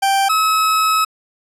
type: tone pair in turn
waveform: 40% pulse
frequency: 784 / 1286.8 Hz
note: G5 / E6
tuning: 0 / -42 cents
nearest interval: major sixth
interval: 858 cents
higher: second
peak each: -12 dBFS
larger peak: neither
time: 0.02-0.29 / 0.29-1.05 s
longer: second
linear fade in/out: 10 ms
effects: resampled to 32000 Hz